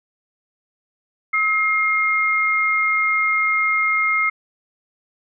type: tone pair together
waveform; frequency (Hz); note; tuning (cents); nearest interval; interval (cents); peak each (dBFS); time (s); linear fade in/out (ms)
sine; 1286 / 2128; E6 / C7; -43 / +29; major sixth; 872; -21 / -17; 1.33-4.3; 10
effects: none

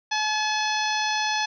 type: harmonic tone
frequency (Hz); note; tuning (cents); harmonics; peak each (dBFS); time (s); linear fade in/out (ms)
856; A5; -48; 1 / 2 / 3 / 4 / 5 / 6 / 7; -26 / -29 / -31 / -32 / -33 / -34 / -34; 0.11-1.46; 10
effects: none

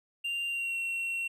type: tone with pitch glide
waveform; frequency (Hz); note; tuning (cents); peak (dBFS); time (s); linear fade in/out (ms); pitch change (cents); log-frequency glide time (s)
triangle; 2784 to 2728; F7 to F7; -6 to -41; -29; 0.24-1.28; 10; -35; 0.47-0.77
effects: none

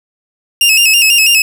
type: tone with vibrato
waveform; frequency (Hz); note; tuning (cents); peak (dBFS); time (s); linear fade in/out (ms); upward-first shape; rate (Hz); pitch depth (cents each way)
sawtooth; 2687; E7; +33; -3; 0.61-1.42; 2; square; 6.1; 69
effects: none

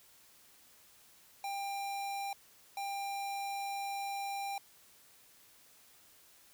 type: tone bursts at uneven times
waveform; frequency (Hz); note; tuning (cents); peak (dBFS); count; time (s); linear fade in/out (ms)
square; 795; G5; +24; -37; 2; 1.44-2.33 / 2.77-4.58; 2
effects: white hiss -62 dBFS RMS until 6.53 s

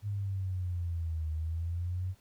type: exponential two-way sweep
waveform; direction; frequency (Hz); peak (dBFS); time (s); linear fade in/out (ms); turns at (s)
sine; down then up; 103.83 to 77.78 to 94.1; -31; 0.02-2.15; 50; 1.31
effects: pink hiss -66 dBFS RMS until 2.2 s

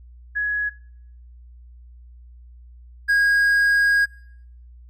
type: tone pair in turn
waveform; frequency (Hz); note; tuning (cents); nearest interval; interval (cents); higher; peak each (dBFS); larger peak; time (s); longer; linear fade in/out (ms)
sine / triangle; 1677 / 1638.7; G#6 / G#6; +16 / -24; unison; 40; first; -20 / -13; second; 0.35-0.7 / 3.08-4.06; second; 20
effects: noise-tail reverb RT60 0.7 s tail -23 dB re dry + added 60 Hz sine -42 dBFS peak until 4.89 s

